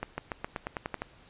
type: accelerating click train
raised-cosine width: 0.5 ms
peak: -17 dBFS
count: 10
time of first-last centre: 0.03-1.02 s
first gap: 150 ms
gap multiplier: 0.92
effects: pink hiss -57 dBFS RMS until 1.29 s + resampled to 8000 Hz